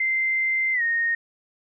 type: tone with pitch glide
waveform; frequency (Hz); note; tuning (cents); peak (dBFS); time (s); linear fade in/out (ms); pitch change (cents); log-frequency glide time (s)
sine; 2082 to 1854.9; C7 to A#6; -9 to -9; -20; 0-1.15; 5; -200; 0.73-0.82
effects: none